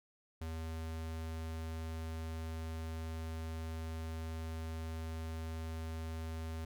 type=tone; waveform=square; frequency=80.8 Hz; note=E2; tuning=34 cents flat; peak=-40 dBFS; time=0.41-6.65 s; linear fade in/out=5 ms; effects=none